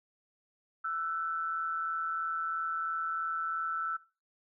sine tone pair together, 1331 / 1494 Hz, E6 / F#6, +16 / +16 cents, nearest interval major second, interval 200 cents, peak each -32 / -38 dBFS, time 0.84-3.97 s, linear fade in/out 10 ms, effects noise-tail reverb RT60 0.3 s tail -18 dB re dry

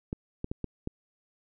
clicks, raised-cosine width 3 ms, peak -19 dBFS, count 5, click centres 0.129 / 0.444 / 0.515 / 0.643 / 0.874 s, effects none

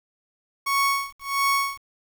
30% pulse tone with tremolo, 1108.7 Hz, C#6, in tune, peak -16 dBFS, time 0.66-1.78 s, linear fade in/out 10 ms, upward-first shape sine, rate 1.5 Hz, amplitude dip 100%, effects 8-bit

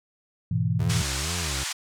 sine chord, E major, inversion first, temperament equal, 103.83 / 123.47 / 164.81 Hz, G#2 / B2 / E3, 0 / 0 / 0 cents, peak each -26 dBFS, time 0.51-1.02 s, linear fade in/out 5 ms
30% pulse tone with vibrato, 76.6 Hz, D#2, 27 cents flat, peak -27 dBFS, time 0.79-1.64 s, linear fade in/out 10 ms, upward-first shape sine, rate 2.2 Hz, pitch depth 250 cents each way
white band-pass noise, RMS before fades -31 dBFS, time 0.89-1.73 s, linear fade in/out 10 ms, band 890 to 8200 Hz, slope 24 dB/octave
effects none

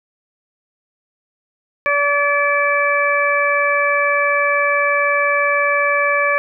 harmonic tone with a mistuned harmonic, 574 Hz, D5, 40 cents flat, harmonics 1 / 2 / 3 / 4, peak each -19 / -19 / -19 / -19 dBFS, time 1.86-6.38 s, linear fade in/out 0 ms, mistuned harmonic 4, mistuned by +16 cents, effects none

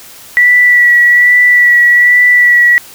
sine tone with vibrato, 1951 Hz, B6, 22 cents flat, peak -3 dBFS, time 0.37-2.78 s, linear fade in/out 0 ms, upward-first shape sine, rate 1.2 Hz, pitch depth 18 cents each way, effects white hiss -34 dBFS RMS until 2.94 s

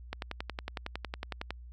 click train, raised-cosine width 0.3 ms, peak -19 dBFS, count 16, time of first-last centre 0.13-1.506 s, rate 10.9 Hz, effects added 60 Hz sine -45 dBFS peak until 1.72 s

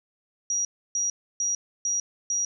sine tone bursts, 5750 Hz, F8, 50 cents sharp, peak -23 dBFS, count 5, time 0.5-2.45 s, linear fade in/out 2 ms, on 150 ms, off 300 ms, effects none

